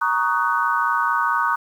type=chord; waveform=sine; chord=D# minor seventh; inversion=second; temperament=just; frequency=933.4 / 1120.1 / 1244.5 / 1493.4 Hz; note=A#5 / C#6 / D#6 / F#6; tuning=+2 / +18 / 0 / +16 cents; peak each=-23 dBFS; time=0.01-1.56 s; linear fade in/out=10 ms; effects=8-bit